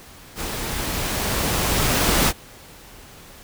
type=noise with level ramp; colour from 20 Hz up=pink; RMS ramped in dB=-29 to -17 dBFS; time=0.35-2.33 s; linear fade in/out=50 ms; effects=pink hiss -44 dBFS RMS until 3.43 s